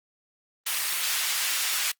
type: high-pass noise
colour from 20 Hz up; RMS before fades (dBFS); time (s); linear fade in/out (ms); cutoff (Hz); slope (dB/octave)
pink; -27; 0.66-1.92; 10; 2000; 12
effects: noise-tail reverb RT60 0.1 s tail -22 dB re dry + Opus 24 kbps